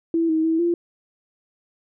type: tone with pitch steps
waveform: sine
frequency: 331.1 / 317.8 / 324.3 / 343.4 Hz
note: E4 / D#4 / E4 / F4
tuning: +8 / +37 / -28 / -29 cents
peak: -17 dBFS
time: 0.14-0.74 s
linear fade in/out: 2 ms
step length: 150 ms
effects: none